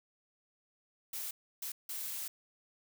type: noise bursts at uneven times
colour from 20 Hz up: blue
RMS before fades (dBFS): -40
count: 3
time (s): 1.13-1.31 / 1.62-1.72 / 1.89-2.28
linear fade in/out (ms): 5
effects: none